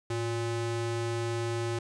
square ring-modulated tone, 232.2 Hz, A#3, 7 cents flat, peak -27 dBFS, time 0.1-1.79 s, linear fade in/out 5 ms, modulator 122 Hz, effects resampled to 22050 Hz + 11-bit

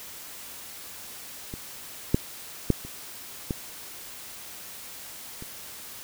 clicks, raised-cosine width 3 ms, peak -22 / -6 / -6 / -27 / -14 / -26 dBFS, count 6, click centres 1.539 / 2.145 / 2.703 / 2.85 / 3.508 / 5.424 s, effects white hiss -42 dBFS RMS until 6.03 s

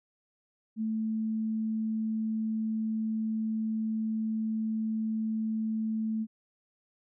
sine tone, 220 Hz, A3, in tune, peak -28 dBFS, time 0.76-6.27 s, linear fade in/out 50 ms, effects none

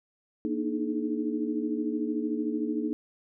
sine tone cluster, 234.5 / 300.4 / 313.7 / 426.6 Hz, A#3 / D4 / D#4 / G#4, +11 / +39 / +14 / +46 cents, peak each -32 / -31 / -33 / -36 dBFS, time 0.45-2.93 s, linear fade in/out 0 ms, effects none

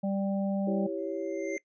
harmonic tone, 196.5 Hz, G3, 4 cents sharp, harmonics 1 / 3 / 4, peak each -28 / -34 / -41 dBFS, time 0.03-0.87 s, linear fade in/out 10 ms
sine chord, C# diminished, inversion first, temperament equal, 329.6 / 392 / 554.4 Hz, E4 / G4 / C#5, 0 / 0 / 0 cents, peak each -35 dBFS, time 0.67-1.57 s, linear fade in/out 5 ms
square tone with exponential growth, 2093 Hz, C7, in tune, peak -36 dBFS, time 0.98-1.58 s, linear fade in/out 1 ms, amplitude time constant 130 ms
effects noise-tail reverb RT60 0.1 s tail -19 dB re dry + resampled to 16000 Hz

